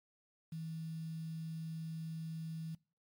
sine tone with quantisation, 161.4 Hz, E3, 36 cents flat, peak -40 dBFS, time 0.52-2.75 s, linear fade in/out 5 ms, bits 10, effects noise-tail reverb RT60 0.4 s tail -23 dB re dry + MP3 96 kbps

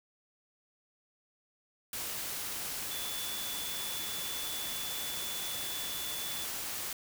sine tone in noise, 3459 Hz, A7, 30 cents flat, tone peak -41 dBFS, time 2.91-6.45 s, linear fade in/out 2 ms, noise white, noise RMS -38 dBFS, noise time 1.93-6.93 s, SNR -6 dB, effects none

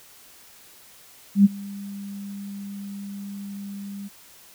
sine tone with ADSR envelope, 200 Hz, G3, 35 cents sharp, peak -8 dBFS, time 1.35-4.09 s, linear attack 98 ms, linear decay 25 ms, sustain -24 dB, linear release 23 ms, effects white hiss -50 dBFS RMS until 4.54 s

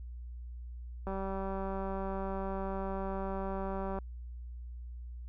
click train, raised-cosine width 1 ms, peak -25 dBFS, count 564, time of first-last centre 1.07-3.987 s, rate 193 Hz, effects added 60 Hz sine -41 dBFS peak until 5.28 s

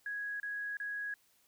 sine tone bursts, 1661.2 Hz, G#6, in tune, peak -36 dBFS, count 3, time 0.06-1.14 s, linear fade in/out 2 ms, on 340 ms, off 30 ms, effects white hiss -70 dBFS RMS until 1.47 s

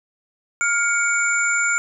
sine tone cluster, 1406 / 2242 / 7160 Hz, F6 / C#7 / A8, +11 / +19 / +29 cents, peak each -19 / -23 / -24 dBFS, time 0.61-1.78 s, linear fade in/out 0 ms, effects none

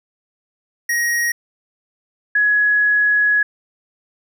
square / sine tone pair in turn, 1886 / 1680.2 Hz, A#6 / G#6, +20 / +20 cents, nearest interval major second, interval 200 cents, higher first, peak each -17 / -12 dBFS, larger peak second, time 0.89-1.32 / 2.35-3.43 s, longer second, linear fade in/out 5 ms, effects none

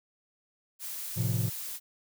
blue noise, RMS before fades -38 dBFS, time 0.79-1.8 s, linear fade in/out 50 ms
triangle chord, F major, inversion first, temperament equal, 110 / 130.81 / 174.61 Hz, A2 / C3 / F3, 0 / 0 / 0 cents, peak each -27 / -29 / -33 dBFS, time 1.16-1.5 s, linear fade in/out 20 ms
effects none

